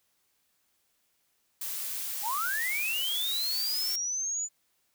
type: noise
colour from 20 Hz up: blue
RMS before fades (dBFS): -35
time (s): 1.61-3.96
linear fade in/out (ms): 5
type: linear sweep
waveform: sine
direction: up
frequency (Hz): 776 to 7040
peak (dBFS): -29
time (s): 2.22-4.49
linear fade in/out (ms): 50
effects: white hiss -73 dBFS RMS until 4.94 s